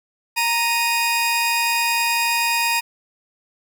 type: tone pair together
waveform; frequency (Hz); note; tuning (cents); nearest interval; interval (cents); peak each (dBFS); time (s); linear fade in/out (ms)
sawtooth; 932.3 / 2483; A#5 / D#7; 0 / -4; octave + perfect fourth; 1696; -17; 0.36-2.81; 20
effects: none